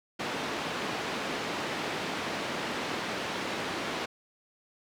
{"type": "band-pass noise", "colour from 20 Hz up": "pink", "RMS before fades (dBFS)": -34, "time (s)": [0.19, 4.06], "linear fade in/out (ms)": 10, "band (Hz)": [240, 3800], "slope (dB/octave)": 12, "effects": []}